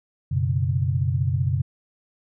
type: chord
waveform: sine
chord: F# suspended fourth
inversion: none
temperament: just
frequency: 92.5 / 123.33 / 138.75 Hz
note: F#2 / B2 / C#3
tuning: 0 / -2 / +2 cents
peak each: -24 dBFS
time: 0.31-1.62 s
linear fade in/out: 10 ms
effects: none